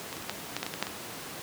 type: clicks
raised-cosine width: 0.2 ms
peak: -19 / -25 / -25 / -13 / -12 / -12 / -15 / -17 / -9 / -18 dBFS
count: 10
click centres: 0.128 / 0.168 / 0.224 / 0.296 / 0.566 / 0.63 / 0.665 / 0.739 / 0.826 / 0.869 s
effects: pink hiss -40 dBFS RMS until 1.42 s + high-pass 150 Hz 12 dB/octave